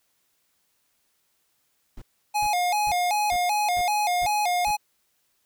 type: noise bursts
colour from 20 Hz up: brown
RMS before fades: -38 dBFS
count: 7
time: 1.97-4.713 s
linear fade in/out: 5 ms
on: 49 ms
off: 400 ms
type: tone with vibrato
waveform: square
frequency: 773 Hz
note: G5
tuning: 24 cents flat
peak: -22 dBFS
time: 2.34-4.77 s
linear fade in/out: 20 ms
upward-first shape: square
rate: 2.6 Hz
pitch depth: 140 cents each way
effects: white hiss -70 dBFS RMS until 5.45 s